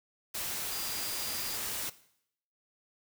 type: tone in noise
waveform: sine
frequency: 4819 Hz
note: D8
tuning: 44 cents sharp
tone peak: -42 dBFS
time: 0.71-1.57 s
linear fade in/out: 10 ms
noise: white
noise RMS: -36 dBFS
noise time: 0.34-1.9 s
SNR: -9 dB
effects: noise-tail reverb RT60 0.7 s tail -17 dB re dry